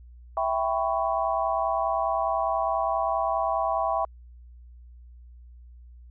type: chord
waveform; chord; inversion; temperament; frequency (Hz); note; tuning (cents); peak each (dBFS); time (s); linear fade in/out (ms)
sine; C# half-diminished seventh; first; equal with one note detuned; 659.3 / 784 / 998.7 / 1108.7; E5 / G5 / B5 / C#6; 0 / 0 / +19 / 0; -27 / -28 / -30 / -30; 0.37-4.05; 2
effects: added 60 Hz sine -45 dBFS peak until 6.1 s